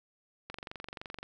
click train, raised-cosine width 0.3 ms, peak -25 dBFS, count 18, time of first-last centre 0.5-1.23 s, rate 23.3 Hz, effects none

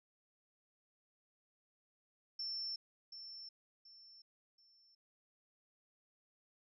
sine tone with echo, 5380 Hz, E8, 34 cents sharp, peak -39 dBFS, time 2.39-2.76 s, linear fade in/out 5 ms, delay 730 ms, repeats 3, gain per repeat -9 dB, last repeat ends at 4.95 s, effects none

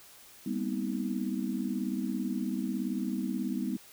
sine tone cluster, 198.5 / 237 / 255.3 / 316.3 Hz, G3 / A#3 / C4 / D#4, +22 / +29 / -42 / +29 cents, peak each -34 / -36 / -35 / -37 dBFS, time 0.46-3.77 s, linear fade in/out 5 ms, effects white hiss -54 dBFS RMS until 3.92 s

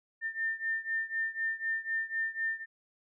sine beating tone pair, 1800 / 1804 Hz, A6 / A6, +39 / +43 cents, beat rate 4 Hz, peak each -33 / -35 dBFS, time 0.21-2.66 s, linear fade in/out 50 ms, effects none

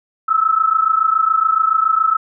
sine tone pair together, 1291.4 / 1318.5 Hz, E6 / E6, -36 / 0 cents, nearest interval unison, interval 36 cents, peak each -15 dBFS, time 0.28-2.17 s, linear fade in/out 10 ms, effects none

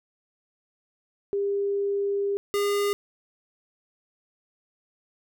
sine / square tone pair in turn, 400.8 / 406.4 Hz, G4 / G#4, +38 / -38 cents, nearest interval unison, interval 24 cents, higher second, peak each -23 dBFS, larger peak neither, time 1.33-2.37 / 2.54-2.93 s, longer first, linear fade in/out 0 ms, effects none

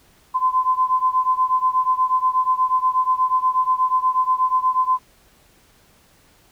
sine beating tone pair, 1023 / 1031.3 Hz, C6 / C6, -39 / -25 cents, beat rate 8.3 Hz, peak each -18 / -20 dBFS, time 0.34-4.99 s, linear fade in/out 20 ms, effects pink hiss -55 dBFS RMS until 6.51 s

